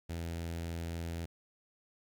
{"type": "tone with notch filter", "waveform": "sawtooth", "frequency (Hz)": 83.8, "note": "E2", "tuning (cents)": 29, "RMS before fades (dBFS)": -39, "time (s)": [0.09, 1.26], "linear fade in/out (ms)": 10, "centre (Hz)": 1100, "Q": 1.9, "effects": ["12-bit"]}